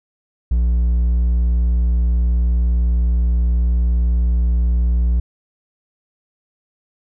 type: tone with hard clipping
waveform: sine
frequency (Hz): 59.6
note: A#1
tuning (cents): +39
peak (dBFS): -14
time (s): 0.51-5.2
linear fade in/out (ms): 5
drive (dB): 3
effects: none